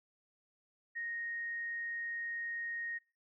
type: tone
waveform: sine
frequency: 1864.7 Hz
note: A#6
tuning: in tune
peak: -37 dBFS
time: 0.95-2.99 s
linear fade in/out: 20 ms
effects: noise-tail reverb RT60 0.4 s tail -24 dB re dry